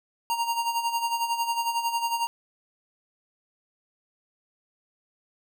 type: tone with tremolo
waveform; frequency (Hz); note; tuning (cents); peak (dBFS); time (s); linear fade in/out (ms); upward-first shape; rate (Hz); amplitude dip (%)
square; 932.3; A#5; 0; -23; 0.3-2.27; 0; sine; 11; 65
effects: none